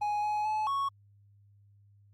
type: tone with pitch steps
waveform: triangle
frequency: 833 / 842 / 859 / 1107 Hz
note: G#5 / G#5 / A5 / C#6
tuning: +5 / +24 / -42 / -3 cents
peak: -26 dBFS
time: 0.01-0.89 s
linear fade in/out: 10 ms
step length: 220 ms
effects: added 101 Hz sine -58 dBFS peak until 2.13 s + Opus 32 kbps